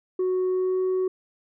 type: tone with pitch glide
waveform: sine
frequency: 369.4 to 372.4 Hz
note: F#4 to F#4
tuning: -3 to +11 cents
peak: -19 dBFS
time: 0.19-1.08 s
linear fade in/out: 5 ms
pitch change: +14 cents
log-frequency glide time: 0.49-0.81 s
effects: tanh soft clip ceiling -20 dBFS